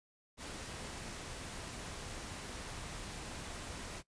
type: noise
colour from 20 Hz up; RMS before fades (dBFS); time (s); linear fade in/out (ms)
pink; -45; 0.37-4.03; 50
effects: noise-tail reverb RT60 0.1 s tail -19 dB re dry + resampled to 22050 Hz